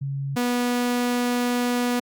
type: tone pair in turn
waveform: sine / sawtooth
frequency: 138.3 / 244.2 Hz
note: C#3 / B3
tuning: -4 / -19 cents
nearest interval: minor seventh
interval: 985 cents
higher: second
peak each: -25 / -17 dBFS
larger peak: second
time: 0.01-0.36 / 0.36-2 s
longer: second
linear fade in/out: 10 ms
effects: Opus 48 kbps